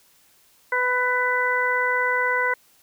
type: harmonic tone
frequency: 498.2 Hz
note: B4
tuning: 15 cents sharp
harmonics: 1 / 2 / 3 / 4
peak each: -27 / -25 / -24 / -24 dBFS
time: 0.72-2.54 s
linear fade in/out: 5 ms
effects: white hiss -58 dBFS RMS until 2.82 s